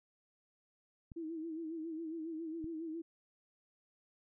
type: clicks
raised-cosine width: 5 ms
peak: -37 dBFS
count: 2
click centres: 1.118 / 2.643 s
type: tone with vibrato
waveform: sine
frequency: 323.6 Hz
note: E4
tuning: 32 cents flat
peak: -39 dBFS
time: 1.16-3.02 s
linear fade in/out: 10 ms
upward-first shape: sine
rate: 7.3 Hz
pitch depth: 69 cents each way
effects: none